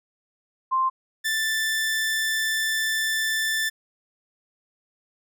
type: tone pair in turn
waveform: sine / sawtooth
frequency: 1050 / 1765.9 Hz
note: C6 / A6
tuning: +6 / +6 cents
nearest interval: major sixth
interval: 900 cents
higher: second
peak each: -19 dBFS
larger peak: neither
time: 0.71-0.9 / 1.24-3.7 s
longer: second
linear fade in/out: 20 ms
effects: none